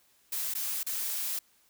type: noise with dropouts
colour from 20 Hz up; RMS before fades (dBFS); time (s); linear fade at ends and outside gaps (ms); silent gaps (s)
blue; -33; 0.32-1.39; 5; 0.539-0.55 / 0.832-0.865
effects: white hiss -66 dBFS RMS until 1.69 s